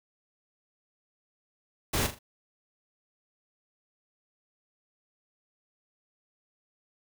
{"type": "noise with echo", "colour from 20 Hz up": "pink", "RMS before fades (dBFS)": -28, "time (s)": [1.93, 2.07], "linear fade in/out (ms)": 10, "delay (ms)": 40, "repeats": 3, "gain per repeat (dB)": -9, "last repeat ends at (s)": 2.19, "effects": []}